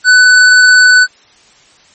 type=tone; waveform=square; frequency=1497 Hz; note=F#6; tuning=20 cents sharp; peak=-3 dBFS; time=0.04-1.07 s; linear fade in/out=50 ms; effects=white hiss -45 dBFS RMS until 1.94 s + MP3 32 kbps